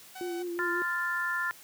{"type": "tone", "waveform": "sawtooth", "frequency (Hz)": 753, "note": "F#5", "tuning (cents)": 30, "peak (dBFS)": -37, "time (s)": [0.15, 0.43], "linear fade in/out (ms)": 10}
{"type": "tone with vibrato", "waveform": "sine", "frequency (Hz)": 349.2, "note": "F4", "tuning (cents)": 0, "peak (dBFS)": -32, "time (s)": [0.21, 0.82], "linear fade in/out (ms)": 0, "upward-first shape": "sine", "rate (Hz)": 5.5, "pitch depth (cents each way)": 33}
{"type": "chord", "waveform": "sine", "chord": "F major", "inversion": "second", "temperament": "equal with one note detuned", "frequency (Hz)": [1032.7, 1396.9, 1760], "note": ["C6", "F6", "A6"], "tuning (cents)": [-23, 0, 0], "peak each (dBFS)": [-36, -32, -31], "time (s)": [0.59, 1.51], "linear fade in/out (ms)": 0}
{"effects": ["white hiss -52 dBFS RMS until 1.63 s", "high-pass 100 Hz 12 dB/octave"]}